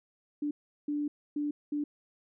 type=tone bursts at uneven times; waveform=sine; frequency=293.7 Hz; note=D4; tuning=in tune; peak=-29 dBFS; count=4; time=0.42-0.51 / 0.88-1.08 / 1.36-1.51 / 1.72-1.84 s; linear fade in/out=5 ms; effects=none